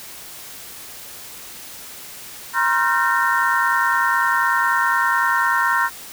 sine tone cluster, 952 / 1062 / 1379 / 1543 / 1831 Hz, A#5 / C6 / F6 / G6 / A#6, +36 / +25 / -22 / -28 / -32 cents, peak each -22 dBFS, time 2.53-5.9 s, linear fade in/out 50 ms, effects white hiss -37 dBFS RMS until 6.12 s

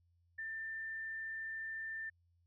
sine tone, 1787 Hz, A6, 26 cents sharp, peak -40 dBFS, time 0.38-2.1 s, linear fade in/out 10 ms, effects added 86 Hz sine -70 dBFS peak until 2.46 s

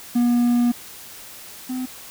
triangle tone pair in turn, 240.8 / 255.1 Hz, B3 / C4, -44 / -44 cents, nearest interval minor second, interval 100 cents, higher second, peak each -13 / -22 dBFS, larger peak first, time 0.15-0.72 / 1.69-1.86 s, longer first, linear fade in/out 10 ms, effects white hiss -40 dBFS RMS until 2.1 s

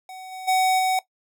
square tone with level steps, 750 Hz, F#5, 23 cents sharp, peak -37 / -34 / -18 / -20 dBFS, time 0.09-0.99 s, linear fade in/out 2 ms, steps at 0.31 / 0.47 / 0.78 s, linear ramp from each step 20 ms, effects noise-tail reverb RT60 0.1 s tail -17 dB re dry

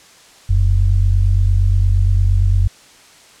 sine tone pair together, 44.09 / 92.8 Hz, F1 / F#2, +17 / +6 cents, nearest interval octave + minor second, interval 1289 cents, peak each -13 dBFS, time 0.49-2.68 s, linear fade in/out 10 ms, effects white hiss -45 dBFS RMS until 3.4 s + low-pass 8000 Hz 12 dB/octave

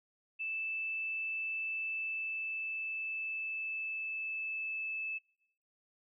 sine tone with pitch glide, 2637 to 2619 Hz, E7 to E7, 0 to -12 cents, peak -35 dBFS, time 0.39-5.19 s, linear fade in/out 20 ms, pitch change -12 cents, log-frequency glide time 1.75-5.02 s, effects noise-tail reverb RT60 0.8 s tail -22 dB re dry

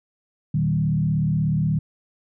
sine tone with frequency modulation, 155.56 Hz, D#3, in tune, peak -18 dBFS, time 0.54-1.79 s, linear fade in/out 5 ms, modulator 36.6 Hz, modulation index 0.99, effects none

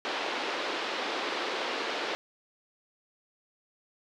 pink band-pass noise, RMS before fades -33 dBFS, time 0.05-2.15 s, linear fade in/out 0 ms, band 340 to 4400 Hz, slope 24 dB/octave, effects none

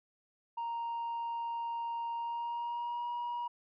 sine tone with pitch glide, 932.3 to 958 Hz, A#5 to A#5, 0 to +47 cents, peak -32 dBFS, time 0.57-3.48 s, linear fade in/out 10 ms, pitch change +47 cents, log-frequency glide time 2.14-3.08 s, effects tanh soft clip ceiling -33 dBFS

